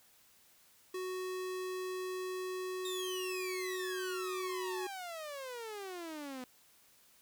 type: tone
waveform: square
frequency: 370 Hz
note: F#4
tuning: in tune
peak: -38 dBFS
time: 0.94-4.87 s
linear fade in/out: 5 ms
type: exponential sweep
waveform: sawtooth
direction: down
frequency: 3729 to 247.9 Hz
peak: -38 dBFS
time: 2.85-6.44 s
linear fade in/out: 2 ms
effects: white hiss -65 dBFS RMS until 7.21 s